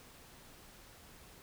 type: silence
effects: pink hiss -57 dBFS RMS until 1.42 s